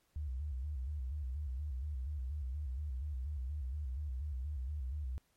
sine tone with vibrato, 69 Hz, C#2, 7 cents flat, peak -36 dBFS, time 0.16-5.18 s, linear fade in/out 0 ms, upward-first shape square, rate 4.2 Hz, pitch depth 140 cents each way, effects pink hiss -75 dBFS RMS until 5.36 s + MP3 64 kbps

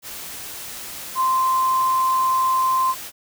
sine tone in noise, 1042 Hz, C6, 7 cents flat, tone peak -16 dBFS, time 1.15-2.95 s, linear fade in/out 50 ms, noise white, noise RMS -34 dBFS, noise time 0.02-3.12 s, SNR +15 dB, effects none

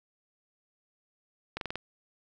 slowing click train, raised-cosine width 0.3 ms, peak -18 dBFS, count 5, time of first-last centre 1.57-1.756 s, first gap 42 ms, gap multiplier 1.07, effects none

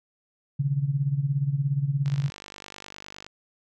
sine tone with tremolo, 140.1 Hz, C#3, 19 cents sharp, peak -19 dBFS, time 0.59-2.3 s, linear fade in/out 10 ms, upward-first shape sine, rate 17 Hz, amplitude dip 75%
click train, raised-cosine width 0.2 ms, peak -23 dBFS, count 61, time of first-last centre 2.06-3.265 s, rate 49.8 Hz
effects none

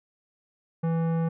sine tone with tanh clipping, 164.81 Hz, E3, in tune, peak -25 dBFS, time 0.83-1.29 s, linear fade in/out 10 ms, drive 15 dB, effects none

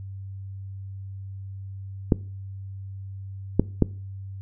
clicks, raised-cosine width 3 ms, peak -3 dBFS, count 3, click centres 2.122 / 3.596 / 3.823 s, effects noise-tail reverb RT60 0.4 s tail -21 dB re dry + added 97 Hz sine -34 dBFS peak until 4.41 s

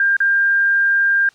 sine tone with dropouts, 1598 Hz, G6, 33 cents sharp, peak -12 dBFS, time 0-1.29 s, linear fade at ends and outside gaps 2 ms, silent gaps 0.167-0.203 s, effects white hiss -53 dBFS RMS until 1.34 s + low-pass 6000 Hz 12 dB/octave

